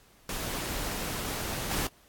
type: noise with level steps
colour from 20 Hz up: pink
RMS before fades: -34 / -30 dBFS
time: 0.29-1.87 s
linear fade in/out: 2 ms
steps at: 1.71 s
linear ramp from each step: 2 ms
effects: pink hiss -60 dBFS RMS until 2.08 s + AAC 64 kbps